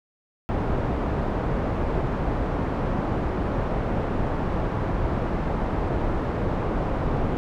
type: low-pass noise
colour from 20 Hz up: pink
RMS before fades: -25 dBFS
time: 0.49-7.37 s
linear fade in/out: 0 ms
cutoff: 960 Hz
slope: 12 dB/octave
effects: none